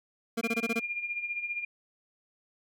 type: tone bursts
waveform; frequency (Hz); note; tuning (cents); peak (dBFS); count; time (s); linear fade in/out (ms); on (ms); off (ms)
25% pulse; 229.4; A#3; -28; -24; 7; 0.37-0.797; 10; 43; 21
type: tone with tremolo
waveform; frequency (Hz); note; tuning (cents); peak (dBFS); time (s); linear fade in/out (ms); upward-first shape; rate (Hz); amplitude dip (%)
sine; 2409; D7; +43; -29; 0.43-1.65; 5; sine; 15; 65
effects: none